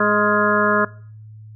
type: harmonic tone with a mistuned harmonic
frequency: 208.7 Hz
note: G#3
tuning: 9 cents sharp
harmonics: 1 / 2 / 3 / 5 / 6 / 7 / 8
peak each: -22 / -22 / -22 / -22 / -22 / -22 / -22 dBFS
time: 0-0.85 s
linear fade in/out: 5 ms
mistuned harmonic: 7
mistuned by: -57 cents
effects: noise-tail reverb RT60 0.5 s tail -22 dB re dry + added 108 Hz sine -37 dBFS peak until 1.55 s